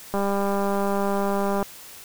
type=click train; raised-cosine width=1 ms; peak=-12 dBFS; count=297; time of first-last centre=0.14-1.627 s; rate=199 Hz; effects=white hiss -43 dBFS RMS until 2.04 s